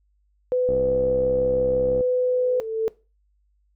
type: tone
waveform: sine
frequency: 502 Hz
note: B4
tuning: 28 cents sharp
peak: -18 dBFS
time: 0.52-2.6 s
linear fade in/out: 0 ms
type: click train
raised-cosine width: 2 ms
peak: -18 dBFS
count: 88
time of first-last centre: 0.69-2.008 s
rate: 66 Hz
type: tone with exponential growth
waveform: sine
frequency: 444.2 Hz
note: A4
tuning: 16 cents sharp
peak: -17 dBFS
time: 2-2.88 s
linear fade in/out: 0 ms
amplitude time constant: 190 ms
effects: noise-tail reverb RT60 0.3 s tail -21 dB re dry + added 50 Hz sine -62 dBFS peak until 3.75 s